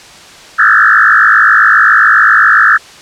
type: tone with frequency modulation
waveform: sine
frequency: 1530 Hz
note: G6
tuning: 42 cents flat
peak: -3 dBFS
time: 0.58-2.78 s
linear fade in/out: 20 ms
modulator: 53.7 Hz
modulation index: 4.7
effects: white hiss -34 dBFS RMS until 3.01 s + low-pass 6000 Hz 12 dB/octave